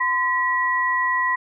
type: tone pair together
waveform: sine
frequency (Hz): 1022.4 / 1930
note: C6 / B6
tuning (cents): -40 / -40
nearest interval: major seventh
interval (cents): 1100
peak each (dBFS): -21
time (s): 0-1.36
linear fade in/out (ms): 10
effects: none